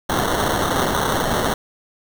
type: noise with sample-and-hold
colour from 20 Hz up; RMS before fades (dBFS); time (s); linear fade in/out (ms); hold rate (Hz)
white; -20; 0.09-1.54; 5; 2450
effects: none